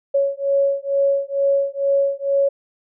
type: beating tone pair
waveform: sine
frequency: 554.4 / 556.6 Hz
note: C#5 / C#5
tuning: 0 / +7 cents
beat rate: 2.2 Hz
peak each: -19 dBFS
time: 0.14-2.49 s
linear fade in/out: 10 ms
effects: none